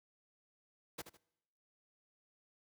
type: noise with echo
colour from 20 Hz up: pink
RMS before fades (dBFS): -43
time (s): 0.98-1.02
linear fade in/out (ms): 10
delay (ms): 77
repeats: 2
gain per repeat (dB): -10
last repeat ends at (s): 1.174
effects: noise-tail reverb RT60 1.0 s tail -26 dB re dry + high-pass 100 Hz 12 dB/octave